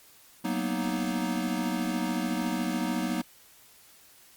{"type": "chord", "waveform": "square", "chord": "B major seventh", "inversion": "second", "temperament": "equal with one note detuned", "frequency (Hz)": [187.15, 233.1, 246.9, 311.1], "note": ["F#3", "A#3", "B3", "D#4"], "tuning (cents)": [20, 0, 0, 0], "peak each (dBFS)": -34, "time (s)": [0.44, 3.22], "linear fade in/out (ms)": 10, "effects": ["white hiss -56 dBFS RMS until 4.36 s", "Opus 48 kbps"]}